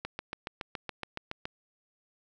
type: click train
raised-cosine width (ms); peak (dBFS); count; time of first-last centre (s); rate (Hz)
0.3; -19; 11; 0.05-1.454; 7.12
effects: none